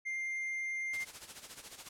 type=tone; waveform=triangle; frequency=2103 Hz; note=C7; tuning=8 cents sharp; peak=-33 dBFS; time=0.05-1.05 s; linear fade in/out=20 ms
type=noise with tremolo; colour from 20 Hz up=white; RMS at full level=-45 dBFS; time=0.93-1.89 s; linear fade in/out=5 ms; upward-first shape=sine; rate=14 Hz; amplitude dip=70%
effects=low-pass 10000 Hz 12 dB/octave